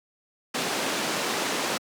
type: band-pass noise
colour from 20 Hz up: pink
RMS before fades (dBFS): -28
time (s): 0.54-1.78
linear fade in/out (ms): 10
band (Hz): 240 to 7700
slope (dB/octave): 12
effects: high-pass 150 Hz 12 dB/octave